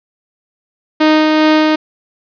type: tone with tremolo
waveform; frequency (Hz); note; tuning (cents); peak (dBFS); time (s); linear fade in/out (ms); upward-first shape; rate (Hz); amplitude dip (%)
sawtooth; 309.7; D#4; -8; -3; 1-1.76; 10; sine; 2.5; 25
effects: resampled to 11025 Hz + 7-bit